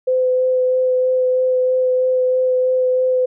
sine tone with vibrato, 510 Hz, C5, 44 cents flat, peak -13 dBFS, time 0.07-3.26 s, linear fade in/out 10 ms, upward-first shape sine, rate 3.1 Hz, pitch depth 10 cents each way, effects none

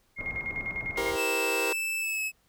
sine tone with tremolo, 2140 Hz, C7, 38 cents sharp, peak -29 dBFS, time 0.16-1.14 s, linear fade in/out 50 ms, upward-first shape square, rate 10 Hz, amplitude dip 65%
pink low-pass noise, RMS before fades -42 dBFS, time 0.18-1.17 s, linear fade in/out 10 ms, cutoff 1300 Hz, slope 24 dB/octave
sawtooth chord, C dominant seventh, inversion first, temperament just, 327 / 392.4 / 470.9 / 523.3 Hz, E4 / G4 / Bb4 / C5, -14 / +2 / +18 / 0 cents, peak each -33 / -29 / -27 / -32 dBFS, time 0.97-1.73 s, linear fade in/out 5 ms
45% pulse tone with pitch glide, 2637 to 2583 Hz, E7 to E7, 0 to -36 cents, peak -28 dBFS, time 1.15-2.32 s, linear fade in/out 50 ms, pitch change -36 cents, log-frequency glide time 1.99-2.21 s
effects pink hiss -68 dBFS RMS until 2.48 s

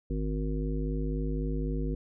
harmonic tone, 51.91 Hz, G#1, in tune, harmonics 1 / 3 / 5 / 7 / 9, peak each -30 / -35 / -36 / -40 / -41 dBFS, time 0.1-1.95 s, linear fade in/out 5 ms, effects none

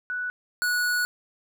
sine / square tone pair in turn, 1480 / 1466.4 Hz, F#6 / F#6, 0 / -16 cents, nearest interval unison, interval 16 cents, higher first, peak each -27 / -23 dBFS, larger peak second, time 0.1-0.3 / 0.62-1.05 s, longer second, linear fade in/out 0 ms, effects none

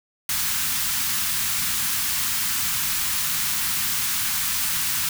white band-stop noise, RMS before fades -24 dBFS, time 0.29-5.09 s, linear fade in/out 2 ms, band 240 to 1000 Hz, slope 24 dB/octave, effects none

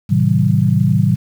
sine chord, A diminished seventh, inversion none, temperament just, 110 / 132 / 158.4 / 190.08 Hz, A2 / C3 / Eb3 / Gb3, 0 / +16 / +31 / +47 cents, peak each -16 dBFS, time 0.09-1.16 s, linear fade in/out 20 ms, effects 7-bit

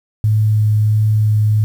sine tone with vibrato, 107.2 Hz, A2, 45 cents flat, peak -10 dBFS, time 0.24-1.64 s, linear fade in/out 0 ms, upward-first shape sine, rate 1.5 Hz, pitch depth 9 cents each way, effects 7-bit

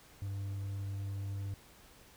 triangle tone, 98.9 Hz, G2, 16 cents sharp, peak -34 dBFS, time 0.22-1.54 s, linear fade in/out 0 ms, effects added 60 Hz sine -69 dBFS peak until 2.16 s + pink hiss -59 dBFS RMS until 2.16 s

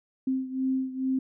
sine beating tone pair, 261.6 / 263.9 Hz, C4 / C4, 0 / +15 cents, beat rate 2.3 Hz, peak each -27 / -31 dBFS, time 0.27-1.19 s, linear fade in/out 5 ms, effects none

